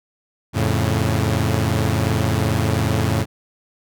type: chord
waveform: sawtooth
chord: F augmented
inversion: none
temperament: equal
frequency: 87.31 / 110 / 138.59 Hz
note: F2 / A2 / C#3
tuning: 0 / 0 / 0 cents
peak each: -18 / -16 / -19 dBFS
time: 0.53-3.26 s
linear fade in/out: 50 ms
effects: none